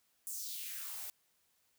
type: noise with high-pass filter sweep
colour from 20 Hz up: blue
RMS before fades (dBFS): -43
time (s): 0.27-1.1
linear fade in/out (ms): 0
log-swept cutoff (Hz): 8500 to 540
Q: 2.6
effects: white hiss -75 dBFS RMS until 1.78 s